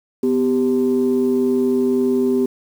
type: tone pair together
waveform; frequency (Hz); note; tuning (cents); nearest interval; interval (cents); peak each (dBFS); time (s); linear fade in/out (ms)
sine; 250.7 / 392.7; B3 / G4; +26 / +3; minor sixth; 777; -16; 0.23-2.46; 5
effects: tanh soft clip ceiling -9 dBFS + 7-bit